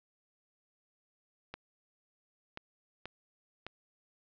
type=clicks; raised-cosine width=0.3 ms; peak=-25 dBFS; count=4; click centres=1.54 / 2.574 / 3.056 / 3.666 s; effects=low-pass 5000 Hz 12 dB/octave